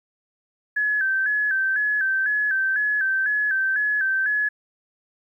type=tone with vibrato; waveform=sine; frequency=1624 Hz; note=G#6; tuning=39 cents flat; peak=-19 dBFS; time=0.76-4.49 s; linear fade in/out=10 ms; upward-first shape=square; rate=2 Hz; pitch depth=76 cents each way; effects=10-bit